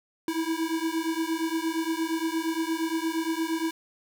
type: beating tone pair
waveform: square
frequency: 321.2 / 329.8 Hz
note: E4 / E4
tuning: -45 / +1 cents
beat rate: 8.6 Hz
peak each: -30 dBFS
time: 0.28-3.71 s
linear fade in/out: 2 ms
effects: none